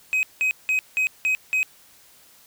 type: tone bursts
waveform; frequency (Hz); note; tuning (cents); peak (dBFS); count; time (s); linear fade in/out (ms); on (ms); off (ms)
triangle; 2527; D#7; +26; -17; 6; 0.13-1.63; 0; 100; 180
effects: white hiss -53 dBFS RMS until 2.46 s